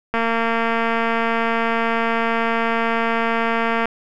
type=click train; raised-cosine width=0.5 ms; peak=-6 dBFS; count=852; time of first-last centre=0.14-3.856 s; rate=229 Hz; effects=none